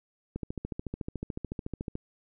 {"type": "click train", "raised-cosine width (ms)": 3, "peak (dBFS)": -21, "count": 23, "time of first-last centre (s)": [0.36, 1.954], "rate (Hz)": 13.8, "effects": []}